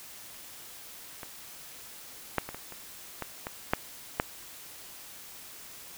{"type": "clicks", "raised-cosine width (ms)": 0.5, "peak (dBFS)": [-24, -10, -22, -24, -28, -18, -19, -8, -9], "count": 9, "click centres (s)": [1.232, 2.383, 2.49, 2.546, 2.723, 3.223, 3.469, 3.735, 4.199], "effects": ["white hiss -47 dBFS RMS until 5.97 s"]}